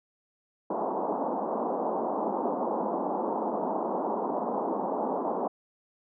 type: band-pass noise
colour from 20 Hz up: white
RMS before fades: -30 dBFS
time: 0.7-5.48 s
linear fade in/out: 5 ms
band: 200 to 980 Hz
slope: 48 dB/octave
effects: none